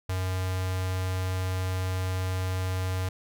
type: tone with notch filter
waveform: square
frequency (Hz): 92.8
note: F#2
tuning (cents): +6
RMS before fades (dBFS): -29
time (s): 0.09-3.09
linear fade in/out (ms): 5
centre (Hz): 220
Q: 0.71
effects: none